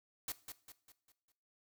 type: noise with echo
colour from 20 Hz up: white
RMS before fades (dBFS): -40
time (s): 0.28-0.32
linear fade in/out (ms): 2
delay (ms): 200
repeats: 5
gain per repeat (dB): -7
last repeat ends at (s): 1.32
effects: noise-tail reverb RT60 0.5 s tail -17 dB re dry